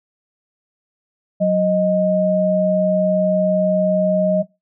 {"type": "tone pair together", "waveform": "sine", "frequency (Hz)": [185, 622.3], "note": ["F#3", "D#5"], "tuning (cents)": [0, 0], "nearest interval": "octave + major sixth", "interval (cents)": 2100, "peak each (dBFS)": [-17, -15], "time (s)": [1.4, 4.43], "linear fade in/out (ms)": 20, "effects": ["noise-tail reverb RT60 0.2 s tail -17 dB re dry"]}